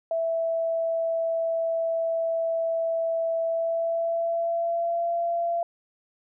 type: tone with pitch glide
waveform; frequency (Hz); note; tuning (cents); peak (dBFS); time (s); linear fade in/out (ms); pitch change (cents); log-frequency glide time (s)
sine; 659.3 to 682.6; E5 to F5; 0 to -40; -23; 0.11-5.63; 2; +60; 3.43-5.1
effects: none